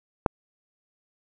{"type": "click", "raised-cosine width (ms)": 1, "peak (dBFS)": -5, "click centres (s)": 0.262, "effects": []}